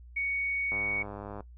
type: tone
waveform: sine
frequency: 2232 Hz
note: C#7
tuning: 11 cents sharp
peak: -28 dBFS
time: 0.16-1.03 s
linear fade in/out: 10 ms
type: click train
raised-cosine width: 1 ms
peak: -27 dBFS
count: 71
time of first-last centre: 0.72-1.406 s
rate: 102 Hz
effects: noise-tail reverb RT60 0.1 s tail -18 dB re dry + added 60 Hz sine -47 dBFS peak until 1.57 s